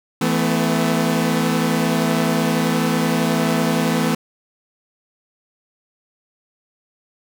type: chord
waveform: sawtooth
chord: E suspended fourth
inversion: none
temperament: equal with one note detuned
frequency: 164.81 / 220 / 252.6 Hz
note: E3 / A3 / B3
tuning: 0 / 0 / +39 cents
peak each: -17 dBFS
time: 0.21-4.15 s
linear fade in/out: 5 ms
effects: none